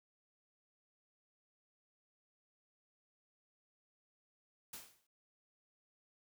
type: noise with exponential decay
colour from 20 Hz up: white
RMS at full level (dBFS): -45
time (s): 4.73-5.07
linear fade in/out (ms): 5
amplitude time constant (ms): 73
effects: none